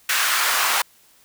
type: noise with high-pass filter sweep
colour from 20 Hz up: pink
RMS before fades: -20 dBFS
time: 0.09-0.82 s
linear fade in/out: 5 ms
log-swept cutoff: 1600 to 1000 Hz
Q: 1.7
effects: white hiss -55 dBFS RMS until 1.24 s